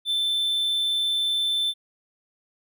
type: tone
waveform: triangle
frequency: 3537 Hz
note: A7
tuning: 8 cents sharp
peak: -20 dBFS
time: 0.05-1.74 s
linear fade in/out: 50 ms
effects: none